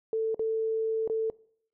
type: tone with dropouts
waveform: sine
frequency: 444.2 Hz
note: A4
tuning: 16 cents sharp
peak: -25 dBFS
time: 0.13-1.3 s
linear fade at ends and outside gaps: 1 ms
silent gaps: 0.345-0.394 / 1.076-1.098 s
effects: noise-tail reverb RT60 0.6 s tail -22 dB re dry